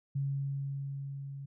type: tone with level ramp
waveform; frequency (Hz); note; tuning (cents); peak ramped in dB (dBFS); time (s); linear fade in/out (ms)
sine; 138.59; C#3; 0; -29 to -40; 0.15-1.46; 10
effects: none